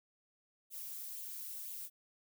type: noise with flanger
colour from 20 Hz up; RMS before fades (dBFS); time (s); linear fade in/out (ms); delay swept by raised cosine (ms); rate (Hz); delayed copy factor
violet; -45; 0.7-1.9; 50; 0.27 to 2.47; 2; +0.5
effects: none